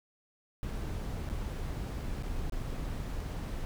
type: noise with dropouts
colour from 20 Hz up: brown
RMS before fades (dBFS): -36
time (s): 0.63-3.65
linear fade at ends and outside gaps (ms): 0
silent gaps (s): 1.289-1.299 / 2.225-2.233 / 2.497-2.522 / 3.199-3.203
effects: none